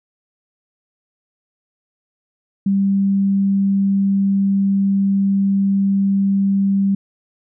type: tone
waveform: sine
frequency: 196.6 Hz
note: G3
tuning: 5 cents sharp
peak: -13 dBFS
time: 2.66-6.95 s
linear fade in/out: 5 ms
effects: none